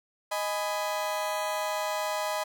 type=chord; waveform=35% pulse; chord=G# minor; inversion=second; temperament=just; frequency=623 / 830.6 / 996.7 Hz; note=D#5 / G#5 / B5; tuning=+2 / 0 / +16 cents; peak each=-30 / -33 / -32 dBFS; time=0.31-2.44 s; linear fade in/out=10 ms; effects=none